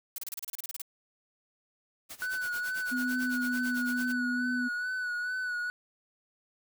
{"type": "noise bursts", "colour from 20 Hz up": "blue", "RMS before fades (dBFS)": -37, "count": 13, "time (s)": [0.16, 0.818], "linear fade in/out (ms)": 2, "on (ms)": 22, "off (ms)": 31}
{"type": "noise with tremolo", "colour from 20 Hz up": "white", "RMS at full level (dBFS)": -42, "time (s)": [2.09, 4.13], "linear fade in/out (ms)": 20, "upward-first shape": "sine", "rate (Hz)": 9, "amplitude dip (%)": 90}
{"type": "tone with vibrato", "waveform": "triangle", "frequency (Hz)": 1480, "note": "F#6", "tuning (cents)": 0, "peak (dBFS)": -29, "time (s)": [2.22, 5.7], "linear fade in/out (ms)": 0, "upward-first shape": "sine", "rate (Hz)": 2.3, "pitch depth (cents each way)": 37}
{"type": "tone with pitch glide", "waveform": "sine", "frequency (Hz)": [252.5, 248.3], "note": ["B3", "B3"], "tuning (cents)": [39, 9], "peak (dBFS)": -30, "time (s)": [2.91, 4.69], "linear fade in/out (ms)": 20, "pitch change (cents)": -30, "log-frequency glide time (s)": [3.27, 3.58]}
{"effects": []}